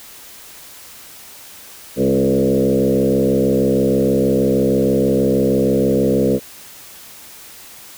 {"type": "tone with frequency modulation", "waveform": "sine", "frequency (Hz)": 345.5, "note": "F4", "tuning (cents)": -19, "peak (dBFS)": -12, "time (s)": [1.96, 6.4], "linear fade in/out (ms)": 50, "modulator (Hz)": 66.3, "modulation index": 2.9, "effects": ["white hiss -39 dBFS RMS until 7.97 s"]}